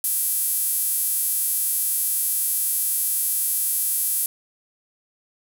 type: tone with high-pass filter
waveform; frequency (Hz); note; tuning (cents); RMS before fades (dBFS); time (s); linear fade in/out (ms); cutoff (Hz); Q
sawtooth; 392; G4; 0; -23; 0.04-4.26; 2; 11000; 2.6
effects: none